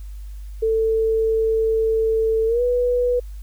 sine tone with pitch glide, 444.9 to 490.8 Hz, A4 to B4, +19 to -11 cents, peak -16 dBFS, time 0.62-3.2 s, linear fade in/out 10 ms, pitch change +170 cents, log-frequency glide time 2.46-2.62 s, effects added 50 Hz sine -31 dBFS peak until 3.42 s + white hiss -56 dBFS RMS until 3.42 s

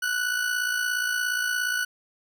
40% pulse tone with amplitude modulation, 1480 Hz, F#6, in tune, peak -21 dBFS, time 0.02-1.85 s, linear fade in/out 10 ms, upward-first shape sine, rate 57.1 Hz, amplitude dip 55%, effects none

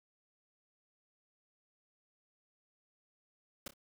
pink noise with echo, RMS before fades -42 dBFS, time 3.66-3.68 s, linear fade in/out 5 ms, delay 29 ms, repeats 2, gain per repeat -12 dB, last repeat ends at 3.738 s, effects none

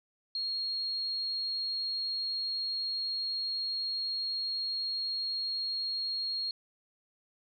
sine tone, 4272 Hz, C8, 35 cents sharp, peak -31 dBFS, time 0.35-6.51 s, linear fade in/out 2 ms, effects none

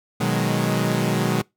sawtooth chord, G# minor seventh, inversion first, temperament equal, 123.47 / 155.56 / 185 / 207.7 Hz, B2 / D#3 / F#3 / G#3, 0 / 0 / 0 / 0 cents, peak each -21 dBFS, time 0.2-1.42 s, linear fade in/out 10 ms, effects noise-tail reverb RT60 0.2 s tail -25 dB re dry

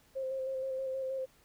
sine tone with vibrato, 528 Hz, C5, 16 cents sharp, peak -33 dBFS, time 0.15-1.26 s, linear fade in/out 20 ms, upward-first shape square, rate 6.3 Hz, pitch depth 18 cents each way, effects pink hiss -65 dBFS RMS until 1.44 s

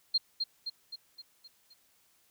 sine tone with echo, 4206 Hz, C8, 8 cents sharp, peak -23 dBFS, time 0.14-0.18 s, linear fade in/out 10 ms, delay 260 ms, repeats 6, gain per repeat -5 dB, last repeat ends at 1.74 s, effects white hiss -68 dBFS RMS until 2.3 s

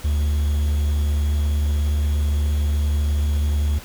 triangle tone with quantisation, 73.6 Hz, D2, 4 cents sharp, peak -15 dBFS, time 0.04-3.79 s, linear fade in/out 10 ms, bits 7, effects pink hiss -40 dBFS RMS until 3.84 s

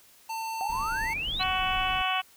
square tone, 896 Hz, A5, 31 cents sharp, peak -32 dBFS, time 0.29-1.14 s, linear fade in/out 10 ms
sine exponential sweep, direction up, 742 to 4186 Hz, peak -29 dBFS, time 0.61-1.43 s, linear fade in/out 0 ms
brown noise, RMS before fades -39 dBFS, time 0.69-2.02 s, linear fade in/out 5 ms
harmonic tone, 373.6 Hz, F#4, 17 cents sharp, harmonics 2 / 3 / 4 / 5 / 6 / 7 / 8 / 9, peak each -30 / -31 / -35 / -41 / -37 / -32 / -32 / -42 dBFS, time 1.39-2.22 s, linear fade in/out 20 ms
effects white hiss -57 dBFS RMS until 2.36 s

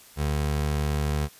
25% pulse tone, 74 Hz, D2, 14 cents sharp, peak -20 dBFS, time 0.16-1.29 s, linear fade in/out 50 ms, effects white hiss -51 dBFS RMS until 1.39 s + resampled to 32000 Hz

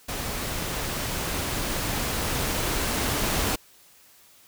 pink noise with level ramp, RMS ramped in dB -31 to -25 dBFS, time 0.08-3.56 s, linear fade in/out 10 ms, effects white hiss -55 dBFS RMS until 4.47 s

